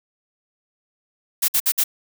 blue noise bursts, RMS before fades -18 dBFS, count 4, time 1.42-1.84 s, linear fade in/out 10 ms, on 63 ms, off 56 ms, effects none

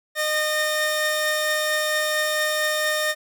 sawtooth tone pair together, 612 / 1831.6 Hz, D#5 / A#6, -29 / -31 cents, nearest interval octave + perfect fifth, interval 1898 cents, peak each -20 dBFS, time 0.15-3.15 s, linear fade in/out 50 ms, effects none

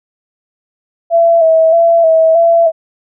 sine tone with vibrato, 659.3 Hz, E5, in tune, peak -5 dBFS, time 1.1-2.72 s, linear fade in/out 50 ms, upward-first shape square, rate 1.6 Hz, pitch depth 34 cents each way, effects none

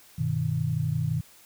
sine chord, G augmented, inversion none, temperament equal, 98 / 123.47 / 155.56 Hz, G2 / B2 / D#3, 0 / 0 / 0 cents, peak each -32 / -28 / -27 dBFS, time 0.18-1.21 s, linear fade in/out 10 ms, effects white hiss -54 dBFS RMS until 1.45 s

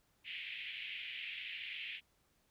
pink band-pass noise, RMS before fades -45 dBFS, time 0.24-2.01 s, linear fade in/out 50 ms, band 2100 to 3200 Hz, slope 48 dB/octave, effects pink hiss -75 dBFS RMS until 2.5 s

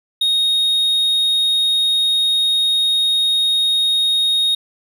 triangle tone, 3730 Hz, A#7, in tune, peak -12 dBFS, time 0.21-4.55 s, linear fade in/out 5 ms, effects none

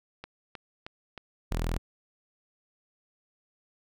click train, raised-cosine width 0.3 ms, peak -24 dBFS, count 4, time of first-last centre 0.24-1.177 s, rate 3.2 Hz
sawtooth tone, 41.2 Hz, E1, in tune, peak -24 dBFS, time 1.51-1.78 s, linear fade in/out 10 ms
effects none

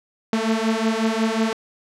sawtooth beating tone pair, 220 / 225.5 Hz, A3 / A3, 0 / +43 cents, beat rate 5.5 Hz, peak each -18 dBFS, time 0.33-1.53 s, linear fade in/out 2 ms, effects low-pass 7000 Hz 12 dB/octave

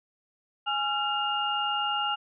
sine tone cluster, 830 / 1372 / 2830 Hz, G#5 / F6 / F7, -1 / -31 / +22 cents, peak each -30 dBFS, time 0.66-2.16 s, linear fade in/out 20 ms, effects none

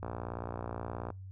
click train, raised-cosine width 1 ms, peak -24 dBFS, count 64, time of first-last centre 0.03-1.103 s, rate 58.7 Hz, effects noise-tail reverb RT60 0.2 s tail -24 dB re dry + added 95 Hz sine -43 dBFS peak until 1.31 s

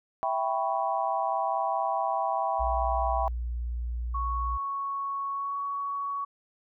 sine chord, C# half-diminished seventh, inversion first, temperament equal, 659.3 / 784 / 987.8 / 1108.7 Hz, E5 / G5 / B5 / C#6, 0 / 0 / 0 / 0 cents, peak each -31 / -29 / -31 / -34 dBFS, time 0.23-3.28 s, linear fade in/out 0 ms
sine tone, 59.4 Hz, A#1, 33 cents sharp, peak -29 dBFS, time 2.59-4.58 s, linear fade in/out 20 ms
sine tone with pitch glide, 1108.7 to 1121.6 Hz, C#6 to C#6, 0 to +20 cents, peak -29 dBFS, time 4.14-6.25 s, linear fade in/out 10 ms, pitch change +20 cents, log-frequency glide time 5.32-5.57 s
effects none

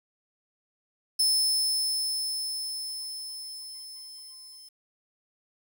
sawtooth tone with level ramp, 5250 Hz, E8, 8 cents flat, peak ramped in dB -18 to -44 dBFS, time 1.19-4.69 s, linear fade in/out 10 ms, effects 10-bit

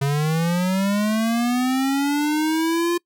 square linear sweep, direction up, 136.9 to 349.2 Hz, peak -19 dBFS, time 0.01-2.98 s, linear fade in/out 10 ms, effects noise-tail reverb RT60 0.1 s tail -25 dB re dry

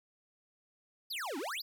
square exponential two-way sweep, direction down then up, 5190 to 256.1 to 5190 Hz, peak -37 dBFS, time 1.1-1.62 s, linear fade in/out 10 ms, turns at 1.38 s, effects none

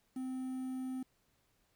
triangle tone with quantisation, 258.9 Hz, C4, 18 cents flat, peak -35 dBFS, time 0.16-1.03 s, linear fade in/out 5 ms, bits 10, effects pink hiss -75 dBFS RMS until 1.75 s

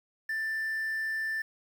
triangle tone, 1773 Hz, A6, 13 cents sharp, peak -27 dBFS, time 0.29-1.42 s, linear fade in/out 5 ms, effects tanh soft clip ceiling -24 dBFS + 9-bit

